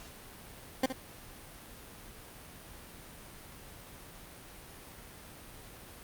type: tone with echo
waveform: 20% pulse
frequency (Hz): 261.6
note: C4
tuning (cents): 0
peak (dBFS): -20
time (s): 0.83-0.86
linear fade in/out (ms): 5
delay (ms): 67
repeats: 1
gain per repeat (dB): -10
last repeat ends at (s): 0.927
effects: pink hiss -50 dBFS RMS until 6.03 s + Opus 48 kbps